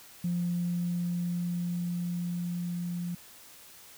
sine tone with level ramp, 174.61 Hz, F3, in tune, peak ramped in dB -26 to -31 dBFS, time 0.24-3.15 s, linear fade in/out 5 ms, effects tanh soft clip ceiling -22 dBFS + white hiss -52 dBFS RMS until 3.97 s

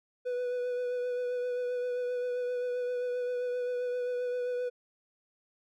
triangle tone with vibrato, 493.9 Hz, B4, in tune, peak -28 dBFS, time 0.25-4.7 s, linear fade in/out 20 ms, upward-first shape triangle, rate 7.6 Hz, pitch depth 21 cents each way, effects none

